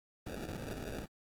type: noise with sample-and-hold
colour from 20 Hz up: violet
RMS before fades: -42 dBFS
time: 0.26-1.06 s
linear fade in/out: 10 ms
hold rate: 1050 Hz
effects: AAC 64 kbps